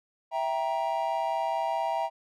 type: chord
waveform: triangle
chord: E diminished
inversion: none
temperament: equal with one note detuned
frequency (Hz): 659.3 / 784 / 941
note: E5 / G5 / Bb5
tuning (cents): 0 / 0 / +16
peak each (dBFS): -29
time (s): 0.31-2.1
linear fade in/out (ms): 50
effects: none